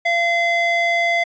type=tone with band-pass filter; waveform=square; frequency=685 Hz; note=F5; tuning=34 cents flat; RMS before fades=-18 dBFS; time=0.05-1.24 s; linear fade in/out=10 ms; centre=1700 Hz; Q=2.1; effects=resampled to 16000 Hz